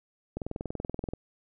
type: click train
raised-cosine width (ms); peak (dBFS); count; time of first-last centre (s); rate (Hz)
2; -20; 17; 0.37-1.136; 20.9
effects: none